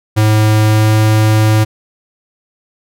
square tone with pitch glide, 107.8 to 108.42 Hz, A2 to A2, -35 to -25 cents, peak -8 dBFS, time 0.16-1.65 s, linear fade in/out 20 ms, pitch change +10 cents, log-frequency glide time 0.66-0.93 s, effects none

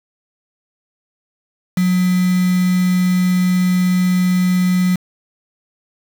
sine tone with quantisation, 181.6 Hz, F#3, 32 cents flat, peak -12 dBFS, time 1.77-4.96 s, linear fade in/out 5 ms, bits 4, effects none

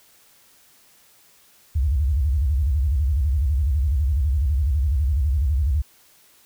sine tone with vibrato, 69.9 Hz, C#2, 15 cents sharp, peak -17 dBFS, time 1.75-5.82 s, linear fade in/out 10 ms, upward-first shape square, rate 12 Hz, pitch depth 200 cents each way, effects white hiss -55 dBFS RMS until 6.45 s

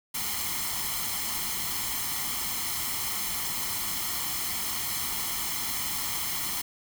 white noise with comb filter, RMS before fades -31 dBFS, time 0.14-6.62 s, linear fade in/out 10 ms, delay 0.95 ms, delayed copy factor +0.65, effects none

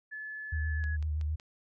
sine tone with pitch glide, 1724 to 1680.7 Hz, A6 to G#6, -36 to +20 cents, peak -38 dBFS, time 0.11-0.97 s, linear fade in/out 20 ms, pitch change -44 cents, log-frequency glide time 0.79-0.84 s
sine tone with vibrato, 76.5 Hz, D#2, 29 cents flat, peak -29 dBFS, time 0.52-1.36 s, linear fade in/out 10 ms, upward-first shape sine, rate 7.8 Hz, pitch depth 36 cents each way
click train, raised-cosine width 0.2 ms, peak -33 dBFS, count 4, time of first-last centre 0.84-1.399 s, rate 5.37 Hz
effects none

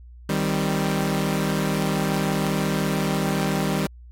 sawtooth chord, C minor, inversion first, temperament equal, 155.56 / 196 / 261.6 Hz, Eb3 / G3 / C4, 0 / 0 / 0 cents, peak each -21 / -20 / -26 dBFS, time 0.29-3.87 s, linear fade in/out 5 ms, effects added 60 Hz sine -41 dBFS peak until 4.11 s + AAC 64 kbps

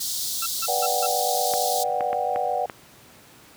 pink high-pass noise, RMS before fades -28 dBFS, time 0-1.84 s, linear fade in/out 10 ms, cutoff 3700 Hz, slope 48 dB/octave
sawtooth tone bursts, 1344 Hz, E6, 33 cents sharp, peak -24 dBFS, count 4, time 0.42-1.064 s, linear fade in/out 5 ms, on 41 ms, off 160 ms
sine chord, G major seventh, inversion first, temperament just, 490 / 588 / 735 / 784 Hz, B4 / D5 / F#5 / G5, -14 / +2 / -12 / 0 cents, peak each -30 / -29 / -25 / -28 dBFS, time 0.68-2.66 s, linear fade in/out 5 ms
clicks, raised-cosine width 0.5 ms, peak -16 dBFS, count 5, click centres 1.537 / 2.008 / 2.13 / 2.36 / 2.698 s
effects pink hiss -50 dBFS RMS until 3.56 s + high-pass 100 Hz 12 dB/octave

